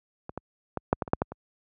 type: clicks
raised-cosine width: 1 ms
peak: -22 / -19 / -15 / -6 / -13 / -23 / -6 / -10 / -23 dBFS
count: 9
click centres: 0.294 / 0.376 / 0.773 / 0.929 / 1.022 / 1.078 / 1.134 / 1.219 / 1.32 s
effects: high-pass 60 Hz 12 dB/octave